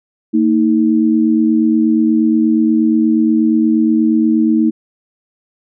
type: tone pair together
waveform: sine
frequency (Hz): 227.7 / 316.1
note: A#3 / D#4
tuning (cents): -40 / +27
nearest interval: tritone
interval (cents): 567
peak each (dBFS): -12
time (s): 0.33-4.71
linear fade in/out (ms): 20
effects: none